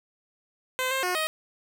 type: tone with pitch steps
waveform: 10% pulse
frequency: 514 / 530 / 361.6 / 628 Hz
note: C5 / C5 / F#4 / D#5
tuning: -31 / +22 / -40 / +16 cents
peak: -17 dBFS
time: 0.79-1.27 s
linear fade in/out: 0 ms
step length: 120 ms
effects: none